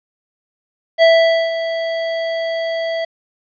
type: tone with ADSR envelope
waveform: square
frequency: 659.3 Hz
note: E5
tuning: in tune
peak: -7 dBFS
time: 0.98-3.05 s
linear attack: 44 ms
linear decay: 480 ms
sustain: -12 dB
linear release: 7 ms
effects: resampled to 11025 Hz + 8-bit